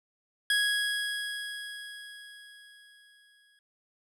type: tone with exponential decay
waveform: 25% pulse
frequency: 1661.2 Hz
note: G#6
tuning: in tune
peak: -19 dBFS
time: 0.5-3.59 s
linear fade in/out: 2 ms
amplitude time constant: 670 ms
effects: low-pass 11000 Hz 12 dB/octave